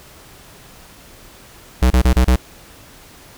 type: tone bursts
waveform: square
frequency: 62.7 Hz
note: B1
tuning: 27 cents sharp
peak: -10 dBFS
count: 5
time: 1.82-2.359 s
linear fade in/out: 5 ms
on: 83 ms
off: 31 ms
effects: pink hiss -43 dBFS RMS until 3.37 s

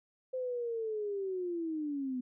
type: linear sweep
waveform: sine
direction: down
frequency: 519 to 246.9 Hz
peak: -33 dBFS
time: 0.33-2.21 s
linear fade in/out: 10 ms
effects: none

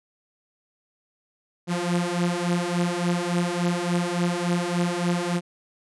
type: beating tone pair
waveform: sawtooth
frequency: 173 / 176.5 Hz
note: F3 / F3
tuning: -16 / +19 cents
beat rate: 3.5 Hz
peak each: -22 / -21 dBFS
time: 1.67-5.41 s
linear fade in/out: 50 ms
effects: resampled to 24000 Hz

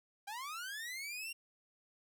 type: linear sweep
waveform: sawtooth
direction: up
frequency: 776 to 2793 Hz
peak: -38 dBFS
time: 0.27-1.33 s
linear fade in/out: 10 ms
effects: none

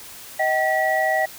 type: tone cluster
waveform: sine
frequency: 631 / 765 / 1935 Hz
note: D#5 / G5 / B6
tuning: +24 / -42 / -36 cents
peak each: -22 dBFS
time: 0.39-1.26 s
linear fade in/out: 10 ms
effects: white hiss -40 dBFS RMS until 1.38 s

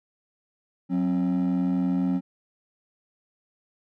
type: tone pair together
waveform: triangle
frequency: 183.8 / 267.7 Hz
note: F#3 / C4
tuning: -11 / +40 cents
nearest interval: perfect fifth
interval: 651 cents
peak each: -21 dBFS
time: 0.89-2.21 s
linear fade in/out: 50 ms
effects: tanh soft clip ceiling -17 dBFS

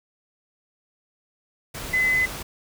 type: tone in noise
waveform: sine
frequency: 2026 Hz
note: B6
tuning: 44 cents sharp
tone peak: -18 dBFS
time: 1.93-2.26 s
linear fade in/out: 10 ms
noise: pink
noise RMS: -34 dBFS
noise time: 1.74-2.43 s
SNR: +13 dB
effects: none

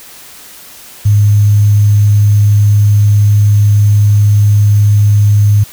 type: tone with sample-and-hold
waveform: sine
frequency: 103.5 Hz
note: G#2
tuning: 5 cents flat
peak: -4 dBFS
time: 1.05-5.64 s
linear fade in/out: 10 ms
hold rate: 6300 Hz
effects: white hiss -34 dBFS RMS until 5.72 s

